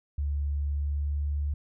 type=tone with pitch glide; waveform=sine; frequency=71.9 to 72.65 Hz; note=D2 to D2; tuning=-36 to -18 cents; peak=-26 dBFS; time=0.18-1.54 s; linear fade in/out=5 ms; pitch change=+18 cents; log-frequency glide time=0.65-1.24 s; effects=none